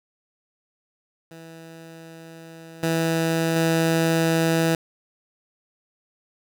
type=tone with level steps; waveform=15% pulse; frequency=163.8 Hz; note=E3; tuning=11 cents flat; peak=-34 / -14 / -12 dBFS; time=1.31-4.75 s; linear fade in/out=2 ms; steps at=2.83 / 3.56 s; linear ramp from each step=2 ms; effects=none